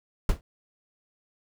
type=noise with exponential decay; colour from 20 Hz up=brown; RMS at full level=-17 dBFS; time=0.29-0.41 s; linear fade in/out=2 ms; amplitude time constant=25 ms; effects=none